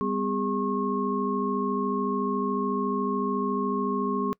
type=tone cluster; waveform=sine; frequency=198.9 / 252.8 / 407.9 / 1085 Hz; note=G3 / B3 / G#4 / C#6; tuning=+25 / +41 / -31 / -37 cents; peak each=-30 dBFS; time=0.01-4.33 s; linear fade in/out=0 ms; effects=noise-tail reverb RT60 0.1 s tail -25 dB re dry